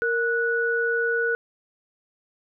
sine tone pair together, 464.2 / 1472.9 Hz, A#4 / F#6, -7 / -8 cents, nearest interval octave + minor sixth, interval 1999 cents, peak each -24 / -23 dBFS, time 0.02-1.35 s, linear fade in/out 0 ms, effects none

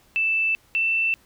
sine tone pair in turn, 2646 / 2671 Hz, E7 / E7, +6 / +22 cents, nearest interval unison, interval 16 cents, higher second, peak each -19 dBFS, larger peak neither, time 0.16-0.55 / 0.75-1.14 s, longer neither, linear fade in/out 0 ms, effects pink hiss -58 dBFS RMS until 1.25 s

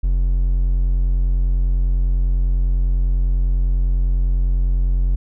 triangle tone, 45 Hz, F#1, 47 cents flat, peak -12 dBFS, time 0.03-5.16 s, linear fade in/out 10 ms, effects none

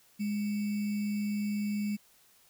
sine tone with sample-and-hold, 207.1 Hz, G#3, 5 cents flat, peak -29 dBFS, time 0.19-1.97 s, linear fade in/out 20 ms, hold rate 2450 Hz, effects white hiss -63 dBFS RMS until 2.49 s

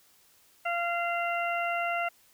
harmonic tone, 690 Hz, F5, 21 cents flat, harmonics 1 / 2 / 3 / 4, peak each -30 / -33 / -35 / -36 dBFS, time 0.65-2.09 s, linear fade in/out 10 ms, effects white hiss -62 dBFS RMS until 2.33 s

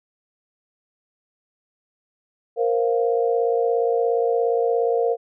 sine chord, Bb suspended second, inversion none, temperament equal, 466.2 / 523.3 / 698.5 Hz, Bb4 / C5 / F5, 0 / 0 / 0 cents, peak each -19 / -25 / -25 dBFS, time 2.56-5.17 s, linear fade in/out 50 ms, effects none

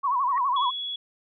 sine tone with vibrato, 1047 Hz, C6, 1 cent sharp, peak -21 dBFS, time 0.03-0.71 s, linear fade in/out 20 ms, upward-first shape sine, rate 12 Hz, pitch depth 140 cents each way
sine tone with exponential growth, 1893 Hz, A#6, 26 cents sharp, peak -30 dBFS, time 0.29-0.38 s, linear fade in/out 1 ms, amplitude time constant 19 ms
sine tone, 3370 Hz, G#7, 25 cents sharp, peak -29 dBFS, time 0.56-0.96 s, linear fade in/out 5 ms
effects none

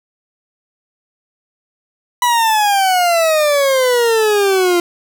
40% pulse exponential sweep, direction down, 987.8 to 344.5 Hz, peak -10 dBFS, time 2.22-4.8 s, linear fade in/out 2 ms, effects none

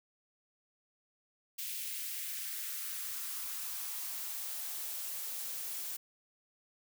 blue noise with high-pass filter sweep, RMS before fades -40 dBFS, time 1.58-5.97 s, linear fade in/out 10 ms, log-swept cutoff 2500 to 340 Hz, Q 1.7, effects none

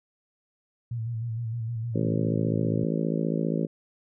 sine tone with vibrato, 115.1 Hz, A#2, 22 cents flat, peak -28 dBFS, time 0.91-2.84 s, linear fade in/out 5 ms, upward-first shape square, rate 6.5 Hz, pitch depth 49 cents each way
harmonic tone, 55 Hz, A1, in tune, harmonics 3 / 4 / 5 / 6 / 7 / 8 / 9 / 10, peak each -28 / -30 / -32 / -34 / -35 / -36 / -37 / -38 dBFS, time 1.94-3.67 s, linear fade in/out 20 ms
effects none

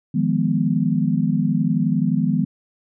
sine chord, F half-diminished seventh, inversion third, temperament equal with one note detuned, 155.56 / 174.61 / 206.5 / 246.9 Hz, Eb3 / F3 / Ab3 / Cb4, 0 / 0 / -10 / 0 cents, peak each -22 dBFS, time 0.14-2.45 s, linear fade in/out 10 ms, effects none

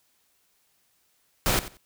pink noise with echo, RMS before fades -23 dBFS, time 1.46-1.59 s, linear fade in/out 0 ms, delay 90 ms, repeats 2, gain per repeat -15 dB, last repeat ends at 1.77 s, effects white hiss -68 dBFS RMS until 1.85 s

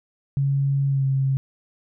sine tone with pitch glide, 138.59 to 134.88 Hz, C#3 to C#3, 0 to -47 cents, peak -18 dBFS, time 0.37-1.37 s, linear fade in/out 0 ms, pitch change -47 cents, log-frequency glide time 0.88-1.05 s, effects none

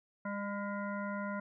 harmonic tone with a mistuned harmonic, 202.2 Hz, G#3, 46 cents flat, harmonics 1 / 3 / 5 / 7 / 9 / 10, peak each -38 / -42 / -43 / -43 / -53 / -53 dBFS, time 0.25-1.4 s, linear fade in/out 5 ms, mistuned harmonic 9, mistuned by +58 cents, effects none

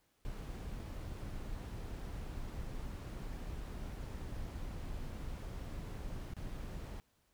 brown noise with dropouts, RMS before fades -43 dBFS, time 0.25-7 s, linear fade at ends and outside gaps 0 ms, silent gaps 6.336-6.367 s, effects pink hiss -75 dBFS RMS until 7.33 s

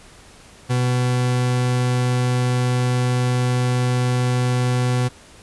40% pulse tone, 124.7 Hz, B2, 17 cents sharp, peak -16 dBFS, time 0.69-5.09 s, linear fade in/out 20 ms, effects pink hiss -46 dBFS RMS until 5.42 s + resampled to 24000 Hz

